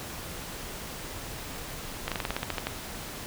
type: slowing click train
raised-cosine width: 0.3 ms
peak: -13 dBFS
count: 11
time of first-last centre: 2.08-2.67 s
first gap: 37 ms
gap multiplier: 1.1
effects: pink hiss -39 dBFS RMS until 3.26 s